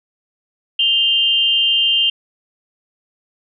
sine tone pair together, 2813 / 3140 Hz, F7 / G7, +12 / +2 cents, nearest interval major second, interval 190 cents, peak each -15 dBFS, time 0.79-2.1 s, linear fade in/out 5 ms, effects none

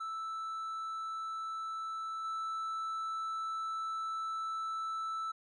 triangle tone with level steps, 1318.5 Hz, E6, in tune, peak -35 / -33 dBFS, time 0-5.32 s, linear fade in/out 10 ms, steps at 2.24 s, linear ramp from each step 10 ms, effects resampled to 22050 Hz

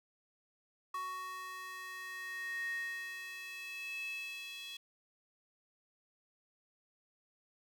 square tone with high-pass filter sweep, 371.8 Hz, F#4, 8 cents sharp, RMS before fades -43 dBFS, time 0.94-4.77 s, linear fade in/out 5 ms, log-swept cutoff 1200 to 3100 Hz, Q 9, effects none

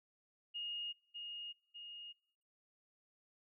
sine tone with echo, 2855 Hz, F7, 37 cents sharp, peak -40 dBFS, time 0.54-0.93 s, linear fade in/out 20 ms, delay 600 ms, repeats 2, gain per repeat -4 dB, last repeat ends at 2.13 s, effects noise-tail reverb RT60 0.7 s tail -24 dB re dry

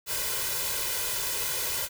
white noise with comb filter, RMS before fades -30 dBFS, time 0.06-1.89 s, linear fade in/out 50 ms, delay 2 ms, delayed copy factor +0.8, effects none

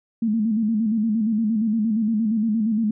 sine tone with vibrato, 219.4 Hz, A3, 5 cents flat, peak -18 dBFS, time 0.22-2.91 s, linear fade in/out 5 ms, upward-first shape square, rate 8.6 Hz, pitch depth 72 cents each way, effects none

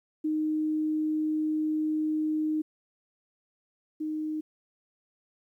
sine tone pair in turn, 309.3 / 309.3 Hz, D#4 / D#4, -10 / -10 cents, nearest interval unison, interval 0 cents, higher neither, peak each -25 / -29 dBFS, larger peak first, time 0.24-2.62 / 4-4.41 s, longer first, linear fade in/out 10 ms, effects 11-bit

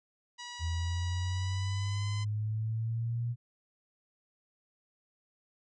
10% pulse tone with pitch glide, 969 to 1020.1 Hz, B5 to C6, -33 to -44 cents, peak -33 dBFS, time 0.38-2.25 s, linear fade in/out 20 ms, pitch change +89 cents, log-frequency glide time 1.25-2.05 s
sine linear sweep, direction up, 82.41 to 120 Hz, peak -30 dBFS, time 0.59-3.36 s, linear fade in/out 50 ms
effects resampled to 22050 Hz

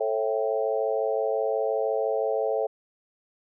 sine chord, A dominant seventh, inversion none, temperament equal with one note detuned, 440 / 545.8 / 659.3 / 784 Hz, A4 / C#5 / E5 / G5, 0 / -27 / 0 / 0 cents, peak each -27 / -28 / -29 / -33 dBFS, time 0-2.67 s, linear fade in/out 10 ms, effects none

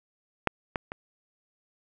clicks, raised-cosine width 0.5 ms, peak -7 / -13 / -20 dBFS, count 3, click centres 0.473 / 0.758 / 0.919 s, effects none

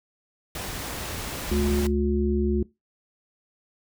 pink noise, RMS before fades -33 dBFS, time 0.55-1.87 s, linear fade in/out 2 ms
harmonic tone, 71.8 Hz, D2, 39 cents flat, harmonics 1 / 3 / 5, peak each -25 / -25 / -25 dBFS, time 1.51-2.63 s, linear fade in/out 5 ms
effects noise-tail reverb RT60 0.2 s tail -20 dB re dry

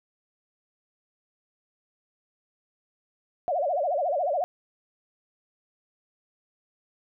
sine tone with vibrato, 639 Hz, D#5, 46 cents sharp, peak -23 dBFS, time 3.48-4.44 s, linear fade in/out 0 ms, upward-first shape sine, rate 14 Hz, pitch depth 250 cents each way, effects none

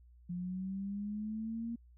sine linear sweep, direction up, 174.61 to 234.6 Hz, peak -36 dBFS, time 0.29-1.76 s, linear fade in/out 10 ms, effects added 60 Hz sine -57 dBFS peak until 1.97 s

